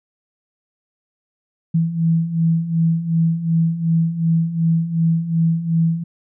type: beating tone pair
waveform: sine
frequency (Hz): 162.9 / 165.6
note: E3 / E3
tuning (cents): -20 / +8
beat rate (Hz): 2.7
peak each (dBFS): -21 / -16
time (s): 1.74-6.04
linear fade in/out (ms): 10
effects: none